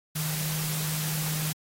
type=tone in noise; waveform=sine; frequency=155.56 Hz; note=D#3; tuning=in tune; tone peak=-30 dBFS; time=0.15-1.53 s; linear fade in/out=10 ms; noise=white; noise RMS=-33 dBFS; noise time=0.15-1.53 s; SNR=0 dB; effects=AAC 48 kbps